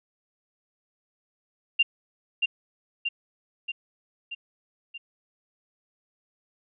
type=tone with echo; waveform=sine; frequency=2782 Hz; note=F7; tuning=7 cents flat; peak=-16 dBFS; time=1.79-1.83 s; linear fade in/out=10 ms; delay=630 ms; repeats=5; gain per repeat=-4 dB; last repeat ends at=4.98 s; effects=none